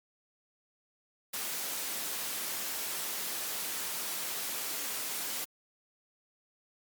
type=noise; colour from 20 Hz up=white; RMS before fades=-36 dBFS; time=1.33-5.45 s; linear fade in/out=10 ms; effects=high-pass 200 Hz 12 dB/octave + Opus 48 kbps